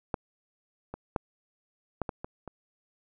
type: clicks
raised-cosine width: 1 ms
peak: -14 / -23 / -13 / -15 / -18 / -22 / -26 dBFS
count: 7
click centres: 0.142 / 0.94 / 1.162 / 2.017 / 2.092 / 2.245 / 2.477 s
effects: none

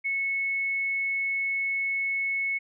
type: tone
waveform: sine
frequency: 2200 Hz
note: C#7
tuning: 14 cents flat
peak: -25 dBFS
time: 0.04-2.59 s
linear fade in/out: 20 ms
effects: none

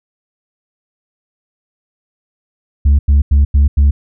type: tone bursts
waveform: sine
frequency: 71 Hz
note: C#2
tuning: 42 cents sharp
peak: -3 dBFS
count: 5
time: 2.85-3.91 s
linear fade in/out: 10 ms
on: 140 ms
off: 90 ms
effects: tanh soft clip ceiling -5 dBFS

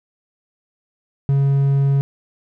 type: tone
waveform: triangle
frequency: 138.59 Hz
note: C#3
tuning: in tune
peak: -11 dBFS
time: 1.29-2.01 s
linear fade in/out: 0 ms
effects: none

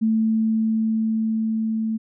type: tone with level ramp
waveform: sine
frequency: 221.3 Hz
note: A3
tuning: 10 cents sharp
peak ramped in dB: -16 to -21 dBFS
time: 0.01-1.98 s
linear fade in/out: 20 ms
effects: none

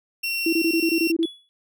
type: tone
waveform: 30% pulse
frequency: 2727 Hz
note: F7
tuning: 42 cents flat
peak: -21 dBFS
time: 0.23-1.12 s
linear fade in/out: 10 ms
type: tone bursts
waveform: sine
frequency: 330.1 Hz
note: E4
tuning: 2 cents sharp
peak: -18 dBFS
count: 9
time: 0.46-1.257 s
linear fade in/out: 5 ms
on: 69 ms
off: 22 ms
type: tone with exponential decay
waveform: triangle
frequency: 3398 Hz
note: G#7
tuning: 39 cents sharp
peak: -25 dBFS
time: 1.23-1.49 s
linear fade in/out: 0 ms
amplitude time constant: 55 ms
effects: none

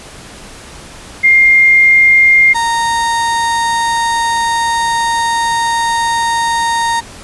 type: tone pair in turn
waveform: sine / 35% pulse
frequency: 2115 / 927 Hz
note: C7 / A#5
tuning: +18 / -10 cents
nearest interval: octave + major second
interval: 1428 cents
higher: first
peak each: -4 / -10 dBFS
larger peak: first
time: 1.23-2.54 / 2.54-7.01 s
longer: second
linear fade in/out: 20 ms
effects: pink hiss -33 dBFS RMS until 7.23 s + resampled to 24000 Hz

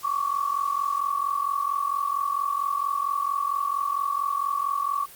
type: tone pair together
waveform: sine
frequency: 1108 / 1152.4 Hz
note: C#6 / D6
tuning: -1 / -33 cents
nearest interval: minor second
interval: 68 cents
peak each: -26 dBFS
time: 0.03-5.06 s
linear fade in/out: 20 ms
effects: white hiss -46 dBFS RMS until 5.15 s + Opus 48 kbps

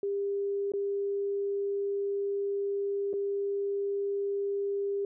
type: tone with dropouts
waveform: sine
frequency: 400.1 Hz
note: G4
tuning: 35 cents sharp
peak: -28 dBFS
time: 0.03-5.05 s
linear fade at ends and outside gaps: 2 ms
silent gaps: 0.72-0.736 / 3.131-3.137 s
effects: none

